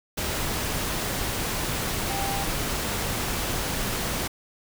sine tone in noise, 790 Hz, G5, 13 cents sharp, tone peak -30 dBFS, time 2.09-2.44 s, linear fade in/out 10 ms, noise pink, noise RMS -28 dBFS, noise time 0.17-4.28 s, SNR -5 dB, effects none

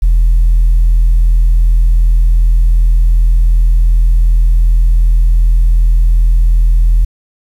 sine tone, 41.33 Hz, E1, 5 cents sharp, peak -3 dBFS, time 0.02-7.05 s, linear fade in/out 10 ms, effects tanh soft clip ceiling -3 dBFS + 7-bit

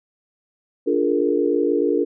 sine chord, Bb dominant seventh, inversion first, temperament just, 291.4 / 349.6 / 419.5 / 466.2 Hz, D4 / F4 / Ab4 / Bb4, -13 / +2 / +17 / 0 cents, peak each -22 dBFS, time 0.86-2.05 s, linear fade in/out 20 ms, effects none

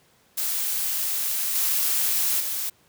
blue noise with level steps, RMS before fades -26 / -23 / -28 dBFS, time 0.37-2.7 s, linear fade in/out 10 ms, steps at 1.55 / 2.4 s, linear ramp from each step 5 ms, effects pink hiss -60 dBFS RMS until 2.88 s + high-pass 100 Hz 12 dB/octave

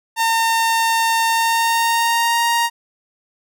sawtooth tone with pitch glide, 910 to 935 Hz, A#5 to A#5, -42 to +5 cents, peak -11 dBFS, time 0.16-2.7 s, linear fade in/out 50 ms, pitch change +47 cents, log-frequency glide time 1.28-2.44 s, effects none

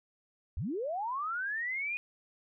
sine linear sweep, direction up, 54.5 to 2484 Hz, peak -32 dBFS, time 0.57-1.97 s, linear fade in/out 0 ms, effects none

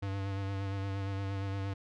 square tone with vibrato, 98 Hz, G2, in tune, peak -34 dBFS, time 0.02-1.74 s, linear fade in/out 10 ms, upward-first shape sine, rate 8.6 Hz, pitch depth 26 cents each way, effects low-pass 4000 Hz 12 dB/octave

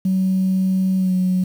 sine tone with pitch glide, 188.3 to 184.11 Hz, F#3 to F#3, +31 to -8 cents, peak -14 dBFS, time 0.05-1.44 s, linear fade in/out 5 ms, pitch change -39 cents, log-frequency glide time 0.98-1.13 s, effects tanh soft clip ceiling -11 dBFS + 7-bit

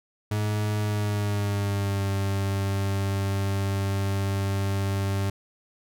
40% pulse tone with pitch glide, 105.4 to 98.34 Hz, G#2 to G2, +26 to +6 cents, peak -23 dBFS, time 0.31-5.3 s, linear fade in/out 5 ms, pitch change -120 cents, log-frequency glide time 0.79-2.11 s, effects none

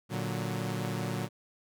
sawtooth chord, Bb augmented, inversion none, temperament equal, 116.54 / 146.83 / 185 Hz, Bb2 / D3 / F#3, 0 / 0 / 0 cents, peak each -31 / -33 / -32 dBFS, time 0.09-1.29 s, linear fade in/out 50 ms, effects none

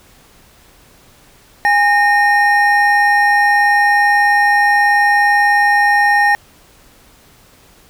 triangle tone pair together, 820 / 1840.8 Hz, G#5 / A#6, -22 / -22 cents, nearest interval octave + major second, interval 1400 cents, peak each -10 dBFS, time 1.65-6.35 s, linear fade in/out 0 ms, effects pink hiss -47 dBFS RMS until 7.89 s

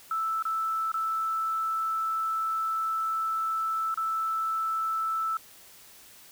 sine tone with dropouts, 1318.5 Hz, E6, in tune, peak -26 dBFS, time 0.11-5.37 s, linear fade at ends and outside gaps 2 ms, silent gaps 0.425-0.452 / 0.918-0.941 / 3.943-3.974 s, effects white hiss -52 dBFS RMS until 6.31 s

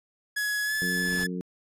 pink noise with exponential growth, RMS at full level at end -37 dBFS, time 0.36-1.24 s, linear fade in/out 5 ms, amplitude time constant 190 ms
45% pulse tone with pitch glide, 1684 to 1726.4 Hz, G#6 to A6, +24 to -33 cents, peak -26 dBFS, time 0.36-1.27 s, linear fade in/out 10 ms, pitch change +43 cents, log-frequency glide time 0.64-0.74 s
violet noise, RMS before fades -39 dBFS, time 0.38-1 s, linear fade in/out 0 ms
harmonic tone, 90.4 Hz, F#2, 40 cents flat, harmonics 2 / 3 / 4 / 5, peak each -31 / -37 / -39 / -40 dBFS, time 0.82-1.41 s, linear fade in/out 0 ms
effects resampled to 32000 Hz

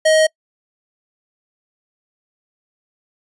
square tone, 629 Hz, D#5, 19 cents sharp, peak -11 dBFS, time 0.05-0.27 s, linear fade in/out 10 ms, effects noise-tail reverb RT60 0.1 s tail -26 dB re dry + resampled to 24000 Hz

